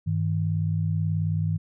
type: tone pair together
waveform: sine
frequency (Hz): 99.85 / 158.5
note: G2 / D#3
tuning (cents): +32 / +32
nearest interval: minor sixth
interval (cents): 800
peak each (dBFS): -25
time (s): 0.06-1.58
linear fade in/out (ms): 20
effects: none